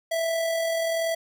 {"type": "tone with amplitude modulation", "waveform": "square", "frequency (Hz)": 659.3, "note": "E5", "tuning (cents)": 0, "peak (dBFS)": -23, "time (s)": [0.11, 1.15], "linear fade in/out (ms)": 10, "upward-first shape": "sine", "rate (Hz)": 40.9, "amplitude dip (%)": 30, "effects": []}